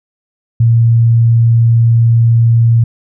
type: tone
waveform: sine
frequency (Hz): 115.9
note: A#2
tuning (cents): -10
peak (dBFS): -5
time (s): 0.6-2.84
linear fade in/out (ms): 5
effects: none